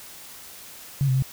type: tone with pitch steps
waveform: sine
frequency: 138.6 / 130.2 / 132.7 Hz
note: C#3 / C3 / C3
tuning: 0 / -8 / +25 cents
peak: -18 dBFS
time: 1.01-1.223 s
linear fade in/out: 0 ms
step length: 71 ms
effects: white hiss -43 dBFS RMS until 1.32 s